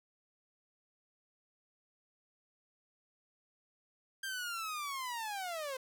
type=linear sweep; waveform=sawtooth; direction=down; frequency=1595 to 508 Hz; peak=-34 dBFS; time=4.23-5.77 s; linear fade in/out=5 ms; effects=12-bit